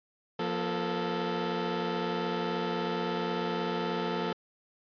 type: tone cluster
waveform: 20% pulse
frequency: 175.4 / 238.3 / 440.3 Hz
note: F3 / A#3 / A4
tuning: +8 / +38 / +1 cents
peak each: -29 / -31 / -28 dBFS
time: 0.39-4.33 s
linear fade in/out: 5 ms
effects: resampled to 11025 Hz